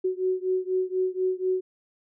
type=beating tone pair; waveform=sine; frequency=370 / 374.1 Hz; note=F#4 / F#4; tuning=0 / +19 cents; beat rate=4.1 Hz; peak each=-26 / -27 dBFS; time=0.04-1.61 s; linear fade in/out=10 ms; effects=none